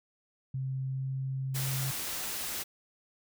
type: tone with pitch glide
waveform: sine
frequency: 132.4 to 133.17 Hz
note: C3 to C3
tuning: +21 to +31 cents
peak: -31 dBFS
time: 0.54-1.91 s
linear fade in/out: 5 ms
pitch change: +10 cents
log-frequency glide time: 0.88-1.05 s
type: noise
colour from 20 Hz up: white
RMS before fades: -36 dBFS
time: 1.54-2.64 s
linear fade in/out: 20 ms
effects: none